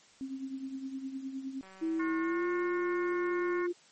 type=tone with tremolo; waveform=sine; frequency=267.1 Hz; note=C4; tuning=36 cents sharp; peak=-33 dBFS; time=0.21-1.61 s; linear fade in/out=0 ms; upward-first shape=triangle; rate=9.7 Hz; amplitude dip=70%
type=click train; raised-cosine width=0.5 ms; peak=-39 dBFS; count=379; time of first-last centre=1.63-3.619 s; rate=190 Hz
type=tone with pitch glide; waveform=sine; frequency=324.8 to 350.1 Hz; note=E4 to F4; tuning=-26 to +4 cents; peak=-29 dBFS; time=1.81-3.73 s; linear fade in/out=20 ms; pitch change=+130 cents; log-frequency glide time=2.18-2.47 s
type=harmonic tone; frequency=360.3 Hz; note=F#4; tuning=46 cents flat; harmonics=3 / 4 / 5 / 6; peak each=-39 / -41 / -43 / -45 dBFS; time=1.99-3.67 s; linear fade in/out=10 ms
effects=white hiss -60 dBFS RMS until 3.91 s + MP3 32 kbps